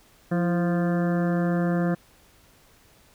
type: harmonic tone with a mistuned harmonic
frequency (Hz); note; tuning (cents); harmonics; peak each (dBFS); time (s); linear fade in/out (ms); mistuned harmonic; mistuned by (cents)
174.61; F3; 0; 1 / 2 / 3 / 4 / 6 / 7 / 8 / 9 / 10; -22 / -29 / -31 / -34 / -42 / -41 / -41 / -41 / -41; 0.31-1.95; 10; 2; -58
effects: pink hiss -57 dBFS RMS until 3.14 s